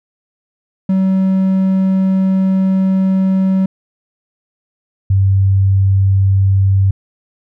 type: tone pair in turn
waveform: triangle / sine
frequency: 190.1 / 97.05 Hz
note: F#3 / G2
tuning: +47 / -17 cents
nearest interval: octave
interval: 1164 cents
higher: first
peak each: -8 dBFS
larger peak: neither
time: 0.89-3.66 / 5.1-6.91 s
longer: first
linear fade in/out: 5 ms
effects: none